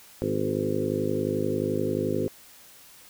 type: harmonic tone with a mistuned harmonic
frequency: 51.4 Hz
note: G#1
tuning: 17 cents flat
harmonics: 2 / 3 / 4 / 5 / 6 / 7 / 8 / 9 / 10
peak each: -35 / -34 / -36 / -31 / -35 / -30 / -32 / -35 / -33 dBFS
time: 0.22-2.28 s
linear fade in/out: 0 ms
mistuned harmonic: 8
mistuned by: +24 cents
effects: white hiss -51 dBFS RMS until 3.09 s